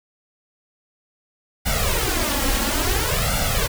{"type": "noise with flanger", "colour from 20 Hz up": "pink", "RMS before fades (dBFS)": -21, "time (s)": [1.65, 3.68], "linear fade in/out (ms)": 20, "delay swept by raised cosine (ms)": [1.4, 3.7], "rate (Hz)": 0.58, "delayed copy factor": 0.95, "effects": []}